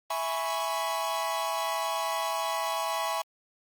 45% pulse chord, C# minor seventh, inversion first, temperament equal, 659.3 / 830.6 / 987.8 / 1108.7 Hz, E5 / G#5 / B5 / C#6, 0 / 0 / 0 / 0 cents, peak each -34 dBFS, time 0.1-3.22 s, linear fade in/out 5 ms, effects Opus 32 kbps

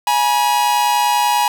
45% pulse tone pair together, 834.9 / 965 Hz, G#5 / B5, +9 / -40 cents, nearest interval minor third, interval 251 cents, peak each -16 dBFS, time 0.07-1.48 s, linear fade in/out 2 ms, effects none

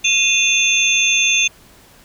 sine tone cluster, 2490 / 2713 / 3506 / 6330 Hz, D#7 / E7 / A7 / G8, +1 / +49 / -7 / +16 cents, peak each -18 dBFS, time 0.04-1.48 s, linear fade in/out 10 ms, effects pink hiss -47 dBFS RMS until 2.04 s

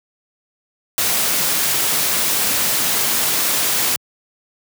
white noise, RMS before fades -18 dBFS, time 0.98-3.96 s, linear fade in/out 0 ms, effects high-pass 100 Hz 12 dB/octave

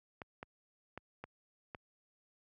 clicks, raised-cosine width 0.5 ms, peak -29 dBFS, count 5, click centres 0.218 / 0.429 / 0.976 / 1.24 / 1.748 s, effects high-pass 60 Hz 12 dB/octave

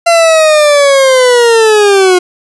40% pulse linear sweep, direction down, 685 to 357.2 Hz, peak -3 dBFS, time 0.06-2.19 s, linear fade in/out 10 ms, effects resampled to 24000 Hz + 7-bit

